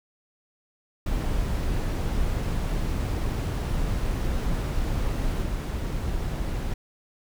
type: noise with level steps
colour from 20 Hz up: brown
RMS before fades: -26 / -28 dBFS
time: 1.06-6.74 s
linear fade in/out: 5 ms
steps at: 5.42 s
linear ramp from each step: 5 ms
effects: none